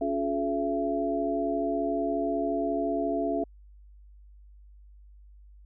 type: tone cluster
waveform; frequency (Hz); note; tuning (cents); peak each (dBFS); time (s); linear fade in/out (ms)
sine; 281.7 / 356.3 / 427.6 / 673; C#4 / F4 / A4 / E5; +28 / +35 / -49 / +36; -30 / -34 / -33 / -29; 0.01-3.44; 5
effects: added 50 Hz sine -49 dBFS peak until 5.65 s